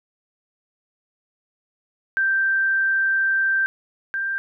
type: tone pair in turn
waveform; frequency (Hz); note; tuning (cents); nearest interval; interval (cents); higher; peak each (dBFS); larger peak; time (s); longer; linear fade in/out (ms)
sine; 1568 / 1580.7; G6 / G6; 0 / +14; unison; 14; second; -17 / -22; first; 2.17-3.66 / 4.14-4.38; first; 0
effects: none